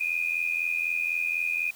sine tone pair together, 2416 / 2500 Hz, D7 / D#7, +48 / +8 cents, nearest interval minor second, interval 60 cents, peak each -28 dBFS, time 0-1.71 s, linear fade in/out 10 ms, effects white hiss -50 dBFS RMS until 1.75 s

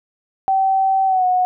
sine tone with pitch glide, 770 to 732.3 Hz, G5 to F#5, -31 to -18 cents, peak -13 dBFS, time 0.48-1.45 s, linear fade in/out 0 ms, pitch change -87 cents, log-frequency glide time 1.06-1.25 s, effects none

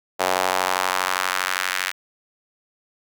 sawtooth tone with high-pass filter sweep, 92.5 Hz, F#2, in tune, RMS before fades -23 dBFS, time 0.19-1.92 s, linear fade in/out 20 ms, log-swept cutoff 650 to 1800 Hz, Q 1.6, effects none

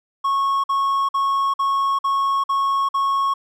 triangle tone bursts, 1099 Hz, C#6, 15 cents flat, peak -15 dBFS, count 7, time 0.24-3.34 s, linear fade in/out 10 ms, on 400 ms, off 50 ms, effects none

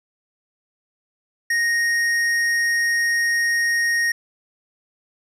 sine tone with hard clipping, 1864.7 Hz, A#6, in tune, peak -19 dBFS, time 1.5-4.12 s, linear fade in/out 5 ms, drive 10 dB, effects none

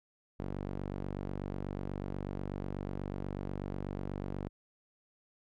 sawtooth tone with band-pass filter, 48.17 Hz, G1, 30 cents flat, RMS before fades -39 dBFS, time 0.39-4.49 s, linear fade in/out 10 ms, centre 290 Hz, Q 0.56, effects none

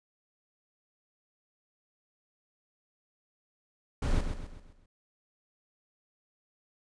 brown noise with echo, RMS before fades -27 dBFS, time 4.02-4.21 s, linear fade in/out 5 ms, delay 130 ms, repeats 5, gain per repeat -7 dB, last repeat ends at 4.86 s, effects resampled to 22050 Hz

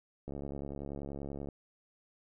click train, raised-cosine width 2 ms, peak -28 dBFS, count 86, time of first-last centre 0.28-1.487 s, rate 70.4 Hz, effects none

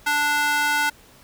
square tone with high-pass filter, 293.8 Hz, D4, 1 cent sharp, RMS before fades -21 dBFS, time 0.06-0.9 s, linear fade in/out 10 ms, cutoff 1200 Hz, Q 2.7, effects pink hiss -51 dBFS RMS until 1.23 s

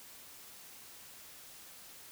silence, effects white hiss -53 dBFS RMS until 2.11 s

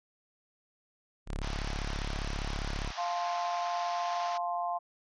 sawtooth tone, 34.97 Hz, C#1, 16 cents sharp, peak -29 dBFS, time 1.26-2.93 s, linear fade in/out 50 ms
pink band-pass noise, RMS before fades -43 dBFS, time 1.42-4.38 s, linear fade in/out 10 ms, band 630 to 6200 Hz, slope 96 dB/octave
sine chord, F major, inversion none, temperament just, 698.5 / 873.1 / 1047.7 Hz, F5 / A5 / C6, 0 / -14 / +2 cents, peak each -32 / -38 / -36 dBFS, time 2.97-4.79 s, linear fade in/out 20 ms
effects resampled to 22050 Hz

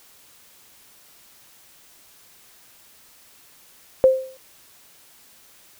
sine tone with exponential decay, 523.3 Hz, C5, in tune, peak -7 dBFS, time 4.04-4.37 s, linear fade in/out 0 ms, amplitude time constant 71 ms, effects white hiss -52 dBFS RMS until 5.79 s

